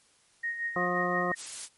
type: tone with tremolo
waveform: sine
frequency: 1864.7 Hz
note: A#6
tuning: in tune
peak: -28 dBFS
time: 0.43-1.35 s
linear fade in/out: 10 ms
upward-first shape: sine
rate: 5.7 Hz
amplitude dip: 60%
type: harmonic tone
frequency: 178 Hz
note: F3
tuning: 33 cents sharp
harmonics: 1 / 2 / 3 / 4 / 6 / 7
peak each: -34 / -34 / -34 / -34 / -34 / -34 dBFS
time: 0.76-1.32 s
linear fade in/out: 2 ms
type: noise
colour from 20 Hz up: blue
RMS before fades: -36 dBFS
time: 1.35-1.69 s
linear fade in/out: 50 ms
effects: white hiss -64 dBFS RMS until 1.77 s + MP3 48 kbps